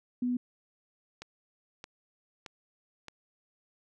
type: tone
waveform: sine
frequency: 246.9 Hz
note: B3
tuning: in tune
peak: -27 dBFS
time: 0.22-0.37 s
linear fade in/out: 5 ms
type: click train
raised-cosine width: 0.2 ms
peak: -25 dBFS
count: 4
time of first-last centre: 1.22-3.083 s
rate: 1.61 Hz
effects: none